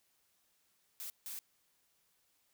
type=noise bursts at uneven times; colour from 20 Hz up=blue; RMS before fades=-44 dBFS; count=2; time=1-1.1 / 1.26-1.39 s; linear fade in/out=0 ms; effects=white hiss -75 dBFS RMS until 2.53 s